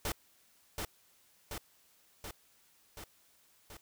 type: noise with echo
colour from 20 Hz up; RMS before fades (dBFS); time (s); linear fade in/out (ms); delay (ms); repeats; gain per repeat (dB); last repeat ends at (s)
pink; -35; 0.05-0.12; 2; 730; 5; -3; 3.77
effects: white hiss -67 dBFS RMS until 3.81 s